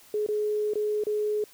sine tone with dropouts, 422 Hz, G#4, 28 cents sharp, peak -24 dBFS, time 0.14-1.44 s, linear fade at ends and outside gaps 2 ms, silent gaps 0.264-0.287 / 0.736-0.755 / 1.038-1.068 s, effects white hiss -54 dBFS RMS until 1.53 s

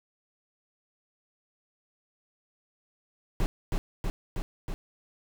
brown noise with echo, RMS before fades -25 dBFS, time 3.4-3.46 s, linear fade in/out 0 ms, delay 320 ms, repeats 4, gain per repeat -2 dB, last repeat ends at 4.74 s, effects none

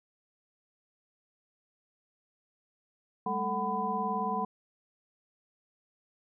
sine tone cluster, 197.6 / 216.3 / 442.2 / 747 / 1002 Hz, G3 / A3 / A4 / F#5 / B5, +14 / -29 / +9 / +16 / +25 cents, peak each -37 / -39 / -38 / -34 / -32 dBFS, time 3.26-4.45 s, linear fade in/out 5 ms, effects none

